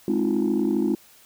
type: chord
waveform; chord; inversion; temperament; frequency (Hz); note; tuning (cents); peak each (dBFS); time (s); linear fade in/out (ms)
sine; F minor seventh; first; just; 209.5 / 261.9 / 314.3 / 349.2; Ab3 / C4 / Eb4 / F4; +15 / +2 / +18 / 0; -24; 0.08-0.95; 2
effects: tanh soft clip ceiling -14 dBFS + white hiss -53 dBFS RMS until 1.25 s